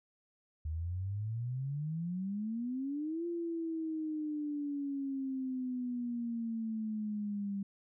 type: exponential two-way sweep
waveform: sine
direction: up then down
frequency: 75.9 to 345 to 197 Hz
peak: -34 dBFS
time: 0.65-7.63 s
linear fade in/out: 5 ms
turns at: 3.26 s
effects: none